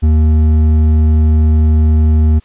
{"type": "tone with hard clipping", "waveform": "sine", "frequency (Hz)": 77.78, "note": "D#2", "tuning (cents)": 0, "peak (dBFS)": -8, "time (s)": [0.02, 2.4], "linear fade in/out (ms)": 20, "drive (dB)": 7, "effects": ["white hiss -50 dBFS RMS until 2.44 s", "resampled to 8000 Hz"]}